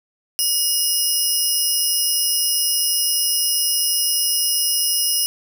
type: tone pair together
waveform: 15% pulse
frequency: 2883 / 5137 Hz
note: F#7 / E8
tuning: -46 / -46 cents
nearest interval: minor seventh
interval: 1000 cents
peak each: -15 / -13 dBFS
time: 0.39-5.26 s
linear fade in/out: 0 ms
effects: none